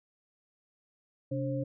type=tone cluster; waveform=sine; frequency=132.1 / 288.2 / 534 Hz; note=C3 / D4 / C5; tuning=+17 / -33 / +35 cents; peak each=-33 / -35 / -35 dBFS; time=1.31-1.64 s; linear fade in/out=10 ms; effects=none